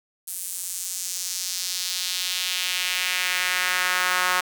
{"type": "tone with high-pass filter sweep", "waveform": "sawtooth", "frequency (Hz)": 181.9, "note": "F#3", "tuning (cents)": -29, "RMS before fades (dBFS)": -26, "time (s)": [0.27, 4.41], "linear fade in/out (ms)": 10, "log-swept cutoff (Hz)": [9900, 1200], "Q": 1.6, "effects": ["7-bit"]}